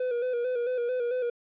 triangle tone with vibrato, 491.2 Hz, B4, 9 cents flat, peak -24 dBFS, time 0-1.3 s, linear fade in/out 5 ms, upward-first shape square, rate 4.5 Hz, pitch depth 50 cents each way, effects resampled to 8000 Hz + 11-bit

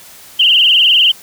sine tone with vibrato, 2960 Hz, F#7, in tune, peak -6 dBFS, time 0.39-1.12 s, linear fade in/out 10 ms, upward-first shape triangle, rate 20 Hz, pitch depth 140 cents each way, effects white hiss -38 dBFS RMS until 1.22 s

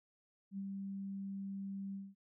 sine tone with ADSR envelope, 196 Hz, G3, in tune, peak -38 dBFS, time 0.51-2.15 s, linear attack 68 ms, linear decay 52 ms, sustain -2 dB, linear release 210 ms, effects none

